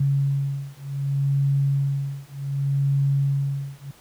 sine beating tone pair, 138.59 / 139.25 Hz, C#3 / C#3, 0 / +8 cents, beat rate 0.66 Hz, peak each -23 dBFS, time 0-3.91 s, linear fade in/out 5 ms, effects pink hiss -52 dBFS RMS until 4 s + high-pass 60 Hz 12 dB/octave

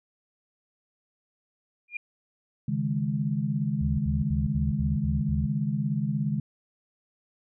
sine tone with exponential growth, 2416 Hz, D7, 48 cents sharp, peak -26 dBFS, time 1.88-1.97 s, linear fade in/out 5 ms, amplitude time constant 19 ms
sine chord, C# suspended second, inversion none, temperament equal, 138.59 / 155.56 / 207.7 Hz, C#3 / D#3 / G#3, 0 / 0 / 0 cents, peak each -29 dBFS, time 2.68-6.4 s, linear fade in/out 5 ms
sine tone bursts, 74.9 Hz, D2, 35 cents sharp, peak -27 dBFS, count 7, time 3.81-5.456 s, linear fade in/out 5 ms, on 170 ms, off 76 ms
effects none

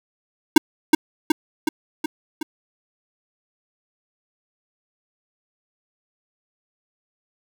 square tone with echo, 311.1 Hz, D#4, in tune, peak -5 dBFS, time 0.56-0.58 s, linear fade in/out 5 ms, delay 370 ms, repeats 5, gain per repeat -4 dB, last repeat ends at 2.43 s, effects none

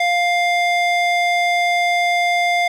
square tone with band-pass filter, 701 Hz, F5, 6 cents sharp, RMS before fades -17 dBFS, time 0-2.68 s, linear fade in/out 5 ms, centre 1800 Hz, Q 0.99, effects none

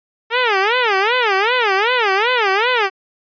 10% pulse tone with vibrato, 439.3 Hz, A4, 3 cents flat, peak -5 dBFS, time 0.3-2.9 s, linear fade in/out 50 ms, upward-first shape sine, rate 2.6 Hz, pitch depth 250 cents each way, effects resampled to 11025 Hz

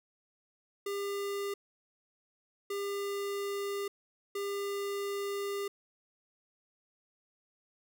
square tone bursts at uneven times, 401.1 Hz, G4, 40 cents sharp, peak -34 dBFS, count 3, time 0.86-1.54 / 2.7-3.88 / 4.35-5.68 s, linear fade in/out 5 ms, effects none

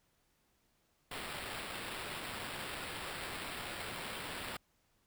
violet noise with sample-and-hold, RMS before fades -43 dBFS, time 1.11-4.57 s, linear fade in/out 5 ms, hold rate 6300 Hz, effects pink hiss -75 dBFS RMS until 5.06 s

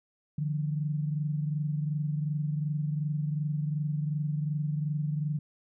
sine tone pair together, 148.4 / 171.11 Hz, D3 / F3, +18 / -35 cents, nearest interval major second, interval 247 cents, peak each -28 / -36 dBFS, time 0.38-5.39 s, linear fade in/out 5 ms, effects none

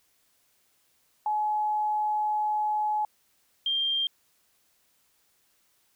sine tone pair in turn, 848 / 3186 Hz, G#5 / G7, +36 / +27 cents, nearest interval octave + major seventh, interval 2291 cents, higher second, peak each -24 dBFS, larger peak neither, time 1.26-3.05 / 3.66-4.07 s, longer first, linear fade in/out 2 ms, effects white hiss -68 dBFS RMS until 5.95 s

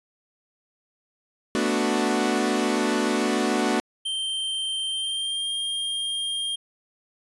sawtooth chord, B minor seventh, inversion third, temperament equal, 220 / 246.9 / 293.7 / 370 Hz, A3 / B3 / D4 / F#4, 0 / 0 / 0 / 0 cents, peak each -23 dBFS, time 1.55-3.8 s, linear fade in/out 0 ms
square tone with pitch glide, 3136 to 3211 Hz, G7 to G7, 0 to +41 cents, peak -26 dBFS, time 4.05-6.56 s, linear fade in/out 10 ms, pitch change +41 cents, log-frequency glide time 4.87-5.52 s
effects resampled to 24000 Hz

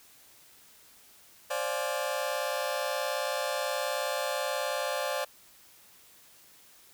sawtooth chord, D half-diminished seventh, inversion third, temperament just, 528.6 / 587.3 / 704.8 / 845.8 Hz, C5 / D5 / F5 / Ab5, +18 / 0 / +16 / +31 cents, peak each -30 / -29 / -34 / -35 dBFS, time 1.5-5.25 s, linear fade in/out 10 ms, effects white hiss -57 dBFS RMS until 6.93 s

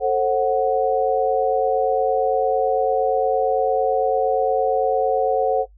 sine chord, F# diminished, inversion first, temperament just, 444 / 532.8 / 740 Hz, A4 / C5 / F#5, +16 / +31 / 0 cents, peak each -20 dBFS, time 0-5.66 s, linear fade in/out 50 ms, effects noise-tail reverb RT60 0.1 s tail -17 dB re dry + added 50 Hz sine -46 dBFS peak until 5.77 s

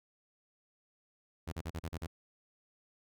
sawtooth tone bursts, 82 Hz, E2, 9 cents flat, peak -33 dBFS, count 7, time 1.47-2.069 s, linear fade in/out 10 ms, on 53 ms, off 38 ms, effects none

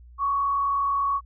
sine tone with frequency modulation, 1117 Hz, C#6, 13 cents sharp, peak -21 dBFS, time 0.18-1.21 s, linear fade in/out 50 ms, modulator 40.5 Hz, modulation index 0.49, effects added 60 Hz sine -45 dBFS peak until 1.25 s

